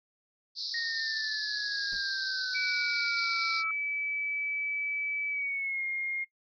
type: band-pass noise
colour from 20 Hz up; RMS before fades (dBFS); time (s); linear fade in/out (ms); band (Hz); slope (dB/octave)
pink; -36; 0.55-3.64; 50; 4000 to 5200; 96
type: exponential sweep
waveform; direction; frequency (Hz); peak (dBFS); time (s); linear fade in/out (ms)
sine; down; 1864.7 to 1307; -33; 0.74-3.71; 2
type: noise with exponential decay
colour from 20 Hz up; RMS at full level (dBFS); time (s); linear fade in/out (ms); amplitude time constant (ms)
brown; -42; 1.92-2.07; 5; 31
type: tone with pitch glide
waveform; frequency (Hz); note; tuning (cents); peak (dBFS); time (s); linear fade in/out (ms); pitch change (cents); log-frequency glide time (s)
sine; 2299 to 2133; D7 to C7; -37 to +33; -30; 2.54-6.25; 20; -130; 5.3-5.84
effects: noise-tail reverb RT60 0.1 s tail -20 dB re dry